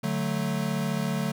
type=chord; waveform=square; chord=D major; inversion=none; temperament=equal; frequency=146.83 / 185 / 220 Hz; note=D3 / F#3 / A3; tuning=0 / 0 / 0 cents; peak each=-31 dBFS; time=0.03-1.32 s; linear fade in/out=10 ms; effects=none